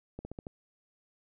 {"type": "slowing click train", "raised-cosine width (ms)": 2, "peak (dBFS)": -27, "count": 5, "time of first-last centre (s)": [0.19, 0.468], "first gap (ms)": 60, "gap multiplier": 1.1, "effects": []}